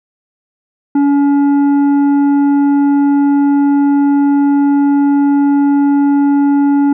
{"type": "tone with tanh clipping", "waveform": "triangle", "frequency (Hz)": 283.4, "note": "C#4", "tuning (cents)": 38, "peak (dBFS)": -9, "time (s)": [0.95, 6.93], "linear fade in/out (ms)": 5, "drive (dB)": 12, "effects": []}